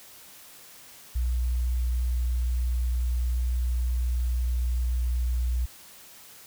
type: tone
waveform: sine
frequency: 61 Hz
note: B1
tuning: 21 cents flat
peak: -23 dBFS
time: 1.15-5.66 s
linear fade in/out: 10 ms
effects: white hiss -49 dBFS RMS until 6.46 s